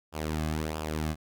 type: tone with flanger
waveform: sawtooth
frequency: 77.78 Hz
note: D#2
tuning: in tune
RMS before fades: -32 dBFS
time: 0.12-1.16 s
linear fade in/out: 50 ms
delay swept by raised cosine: 0.48 to 2.18 ms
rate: 1.5 Hz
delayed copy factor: -0.65
effects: none